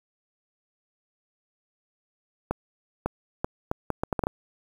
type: accelerating click train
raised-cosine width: 1 ms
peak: -11 dBFS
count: 10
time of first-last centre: 2.51-4.269 s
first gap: 550 ms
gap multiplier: 0.7
effects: 7-bit